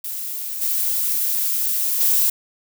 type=noise with level steps; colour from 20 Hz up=violet; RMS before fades=-28 / -21 / -17 dBFS; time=0.04-2.3 s; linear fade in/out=5 ms; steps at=0.61 / 2 s; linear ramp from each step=10 ms; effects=none